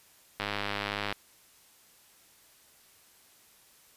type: click train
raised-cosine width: 0.3 ms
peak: -15 dBFS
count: 75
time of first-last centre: 0.4-1.125 s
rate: 102 Hz
effects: white hiss -60 dBFS RMS until 3.96 s + resampled to 32000 Hz